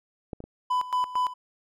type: clicks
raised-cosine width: 2 ms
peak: -20 / -25 / -28 dBFS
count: 3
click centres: 0.332 / 0.404 / 0.44 s
type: tone with tremolo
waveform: triangle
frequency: 1000 Hz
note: B5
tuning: 21 cents sharp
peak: -20 dBFS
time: 0.7-1.34 s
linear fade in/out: 10 ms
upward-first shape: square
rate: 4.4 Hz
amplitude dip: 80%
effects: none